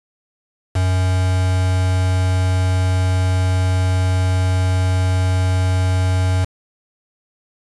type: tone with quantisation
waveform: triangle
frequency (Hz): 92.5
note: F#2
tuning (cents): 0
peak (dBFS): -12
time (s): 0.75-6.45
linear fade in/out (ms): 10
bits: 4
effects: resampled to 24000 Hz